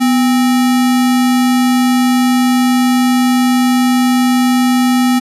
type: tone with sample-and-hold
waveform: sine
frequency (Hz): 248.7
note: B3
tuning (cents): +12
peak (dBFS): -8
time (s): 0-5.2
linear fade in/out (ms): 20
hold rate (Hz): 1050
effects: resampled to 32000 Hz